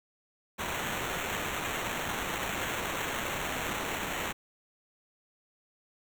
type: noise with sample-and-hold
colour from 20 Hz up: white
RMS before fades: -34 dBFS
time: 0.58-4.33 s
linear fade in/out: 20 ms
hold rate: 4900 Hz
effects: none